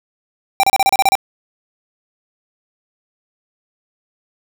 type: tone bursts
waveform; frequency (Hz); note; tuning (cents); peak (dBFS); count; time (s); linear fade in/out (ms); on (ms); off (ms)
square; 784; G5; 0; -10; 9; 0.6-1.153; 0; 33; 32
effects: none